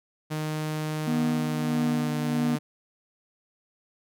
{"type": "tone with pitch glide", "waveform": "sawtooth", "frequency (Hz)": [154.3, 150.69], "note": ["D#3", "D3"], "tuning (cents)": [-14, 45], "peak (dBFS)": -24, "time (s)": [0.3, 2.59], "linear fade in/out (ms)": 20, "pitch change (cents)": -41, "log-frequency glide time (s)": [1.28, 2.27]}
{"type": "tone with tremolo", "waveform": "triangle", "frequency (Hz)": 241.4, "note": "B3", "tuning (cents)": -39, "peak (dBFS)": -21, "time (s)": [1.07, 2.56], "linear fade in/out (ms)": 5, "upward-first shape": "sine", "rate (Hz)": 1.6, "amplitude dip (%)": 55}
{"effects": []}